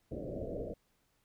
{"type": "low-pass noise", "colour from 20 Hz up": "white", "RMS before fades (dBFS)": -40, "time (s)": [0.11, 0.74], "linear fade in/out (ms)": 10, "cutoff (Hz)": 640, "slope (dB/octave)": 96, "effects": ["pink hiss -75 dBFS RMS until 1.24 s"]}